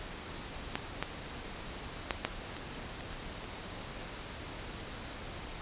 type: clicks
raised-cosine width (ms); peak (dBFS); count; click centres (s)
0.3; -15 / -15 / -13 / -13 / -26 / -28 / -27 / -28; 8; 0.755 / 1.026 / 2.108 / 2.25 / 2.567 / 3.008 / 3.129 / 3.442
effects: pink hiss -43 dBFS RMS until 5.61 s + resampled to 8000 Hz